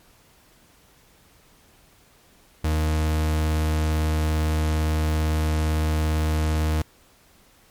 40% pulse tone, 77.7 Hz, D#2, 2 cents flat, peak -19 dBFS, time 2.64-6.82 s, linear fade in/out 5 ms, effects pink hiss -56 dBFS RMS until 7.7 s + MP3 96 kbps

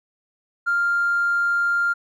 triangle tone with tanh clipping, 1396.9 Hz, F6, in tune, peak -17 dBFS, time 0.66-1.94 s, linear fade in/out 20 ms, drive 1 dB, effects none

